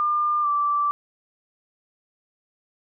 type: tone with pitch glide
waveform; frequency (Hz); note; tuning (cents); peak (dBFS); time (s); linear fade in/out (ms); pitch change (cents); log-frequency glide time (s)
sine; 1200 to 1166.5; D6 to D6; +37 to -12; -19; 0-0.91; 0; -49; 0.42-0.47
effects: none